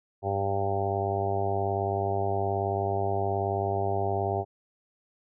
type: harmonic tone with a mistuned harmonic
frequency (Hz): 98.8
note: G2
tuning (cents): +14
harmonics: 1 / 2 / 3 / 4 / 5 / 6 / 7 / 8 / 9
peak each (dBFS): -31 / -41 / -42 / -31 / -39 / -36 / -31 / -33 / -41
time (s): 0.22-4.45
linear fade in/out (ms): 50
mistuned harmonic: 9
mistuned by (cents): +16
effects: none